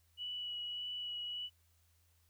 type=tone with vibrato; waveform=sine; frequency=2939 Hz; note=F#7; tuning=12 cents flat; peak=-39 dBFS; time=0.17-1.5 s; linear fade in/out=50 ms; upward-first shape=sine; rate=1.7 Hz; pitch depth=13 cents each way; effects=added 83 Hz sine -70 dBFS peak until 2.29 s + white hiss -75 dBFS RMS until 2.29 s